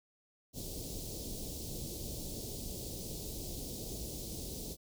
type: band-stop noise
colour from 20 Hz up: pink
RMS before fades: -42 dBFS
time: 0.53-4.77 s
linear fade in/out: 50 ms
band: 550 to 4100 Hz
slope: 24 dB/octave
effects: none